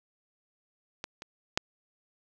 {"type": "clicks", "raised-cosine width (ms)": 0.2, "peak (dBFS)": [-18, -24, -7], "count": 3, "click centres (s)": [1.041, 1.221, 1.575], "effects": []}